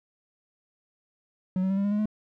triangle tone with pitch steps, 185 / 189.43 / 193.97 / 198.62 / 203.4 / 208.3 / 213.2 Hz, F#3 / F#3 / G3 / G3 / G#3 / G#3 / G#3, 0 / +41 / -18 / +23 / -36 / +5 / +46 cents, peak -21 dBFS, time 1.56-2.057 s, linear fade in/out 2 ms, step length 71 ms, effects none

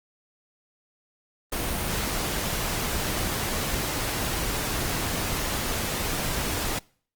pink noise, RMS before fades -28 dBFS, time 1.52-6.79 s, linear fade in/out 5 ms, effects noise-tail reverb RT60 0.5 s tail -25 dB re dry + Opus 32 kbps

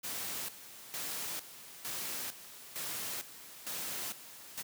white noise with tremolo, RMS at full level -39 dBFS, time 0.03-4.63 s, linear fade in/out 20 ms, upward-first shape square, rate 1.1 Hz, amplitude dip 75%, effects high-pass 100 Hz 12 dB/octave

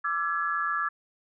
sine tone cluster, 1174 / 1342 / 1688 Hz, D6 / E6 / G#6, -1 / +31 / +28 cents, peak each -30 dBFS, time 0.04-0.89 s, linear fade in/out 10 ms, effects none

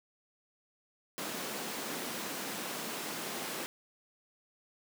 pink high-pass noise, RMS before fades -39 dBFS, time 1.18-3.66 s, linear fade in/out 0 ms, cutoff 190 Hz, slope 24 dB/octave, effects none

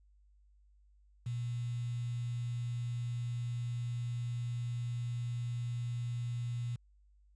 sine tone with quantisation, 120 Hz, B2, 49 cents flat, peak -34 dBFS, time 1.26-6.76 s, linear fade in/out 5 ms, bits 9, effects added 50 Hz sine -62 dBFS peak until 7.35 s + resampled to 22050 Hz

